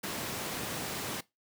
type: high-pass noise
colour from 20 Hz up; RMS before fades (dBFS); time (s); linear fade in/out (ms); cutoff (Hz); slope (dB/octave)
pink; -37; 0.03-1.21; 10; 130; 12
effects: noise-tail reverb RT60 0.2 s tail -20 dB re dry